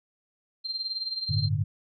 sine tone with tremolo, 4161 Hz, C8, 10 cents flat, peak -26 dBFS, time 0.64-1.49 s, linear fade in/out 20 ms, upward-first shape triangle, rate 19 Hz, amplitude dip 80%
sine chord, G suspended second, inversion none, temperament just, 98 / 110.25 / 147 Hz, G2 / A2 / D3, 0 / +4 / +2 cents, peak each -28 dBFS, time 1.29-1.64 s, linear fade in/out 10 ms
effects none

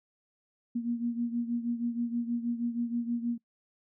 sine beating tone pair, 235.3 / 241.6 Hz, A#3 / B3, +16 / -38 cents, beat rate 6.3 Hz, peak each -30 / -35 dBFS, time 0.75-3.38 s, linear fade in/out 10 ms, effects noise-tail reverb RT60 0.1 s tail -24 dB re dry

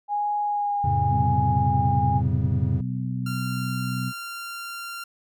sine tone with vibrato, 822 Hz, G#5, 18 cents flat, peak -22 dBFS, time 0.08-2.22 s, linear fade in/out 50 ms, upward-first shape sine, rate 0.95 Hz, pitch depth 16 cents each way
triangle chord, F augmented, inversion none, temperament just, 87.31 / 109.13 / 136.42 Hz, F2 / A2 / C#3, 0 / -14 / -27 cents, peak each -24 dBFS, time 0.84-2.81 s, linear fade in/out 5 ms
harmonic tone, 63 Hz, B1, 35 cents sharp, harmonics 2 / 3 / 4, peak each -27 / -31 / -33 dBFS, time 1.08-4.13 s, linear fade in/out 50 ms
sawtooth tone, 1383 Hz, F6, 17 cents flat, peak -29 dBFS, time 3.26-5.04 s, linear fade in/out 5 ms
effects none

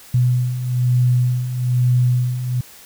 sine beating tone pair, 123.47 / 124.57 Hz, B2 / B2, 0 / +15 cents, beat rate 1.1 Hz, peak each -21 / -15 dBFS, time 0.14-2.61 s, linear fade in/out 5 ms, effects white hiss -43 dBFS RMS until 2.85 s

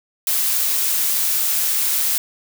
blue noise with amplitude modulation, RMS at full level -18 dBFS, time 0.27-2.18 s, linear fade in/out 2 ms, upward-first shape sine, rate 154 Hz, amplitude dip 25%, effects none

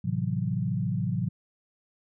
sine chord, F# half-diminished seventh, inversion first, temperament equal, 110 / 130.81 / 164.81 / 185 Hz, A2 / C3 / E3 / F#3, 0 / 0 / 0 / 0 cents, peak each -31 dBFS, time 0.04-1.29 s, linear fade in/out 10 ms, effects none

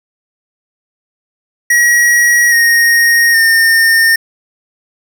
square tone with pitch steps, 1908 / 1863.3 / 1819.7 Hz, A#6 / A#6 / A#6, +40 / -1 / -42 cents, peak -7 dBFS, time 1.7-4.16 s, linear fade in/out 5 ms, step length 820 ms, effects none

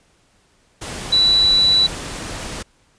sine tone in noise, 3951 Hz, B7, in tune, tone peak -11 dBFS, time 1.12-1.87 s, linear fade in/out 10 ms, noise pink, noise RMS -29 dBFS, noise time 0.81-2.63 s, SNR +15 dB, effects pink hiss -58 dBFS RMS until 2.98 s + resampled to 22050 Hz

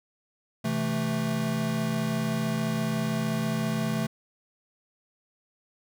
square chord, A minor, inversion first, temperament equal, 130.81 / 164.81 / 220 Hz, C3 / E3 / A3, 0 / 0 / 0 cents, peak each -33 / -32 / -29 dBFS, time 0.64-4.07 s, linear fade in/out 10 ms, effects none

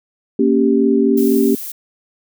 sine chord, G diminished, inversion first, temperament equal, 233.1 / 277.2 / 392 Hz, Bb3 / Db4 / G4, 0 / 0 / 0 cents, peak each -15 dBFS, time 0.39-1.55 s, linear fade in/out 5 ms
violet noise, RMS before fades -28 dBFS, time 1.17-1.72 s, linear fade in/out 5 ms
effects none

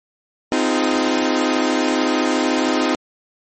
sawtooth chord, F minor seventh, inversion second, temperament equal with one note detuned, 257.6 / 311.1 / 349.2 / 415.3 Hz, C4 / Eb4 / F4 / Ab4, -27 / 0 / 0 / 0 cents, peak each -16 / -16 / -20 / -22 dBFS, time 0.52-2.95 s, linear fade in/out 0 ms, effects MP3 32 kbps

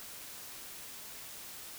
silence, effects white hiss -47 dBFS RMS until 1.78 s

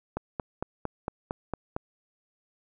click train, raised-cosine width 1 ms, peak -16 dBFS, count 8, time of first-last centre 0.17-1.765 s, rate 4.39 Hz, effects none

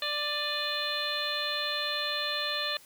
harmonic tone with a mistuned harmonic, 590 Hz, D5, 8 cents sharp, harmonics 1 / 2 / 3 / 4 / 5 / 6 / 7, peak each -38 / -38 / -36 / -40 / -39 / -34 / -35 dBFS, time 0.02-2.77 s, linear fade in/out 2 ms, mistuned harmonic 4, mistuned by +74 cents, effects white hiss -55 dBFS RMS until 2.85 s

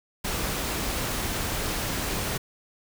pink noise, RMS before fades -29 dBFS, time 0.24-2.38 s, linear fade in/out 10 ms, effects none

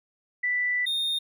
sine / triangle tone pair in turn, 1977 / 3671 Hz, B6 / A#7, +1 / -27 cents, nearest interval major seventh, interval 1072 cents, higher second, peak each -23 dBFS, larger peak neither, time 0.43-0.86 / 0.86-1.19 s, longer first, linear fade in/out 10 ms, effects none

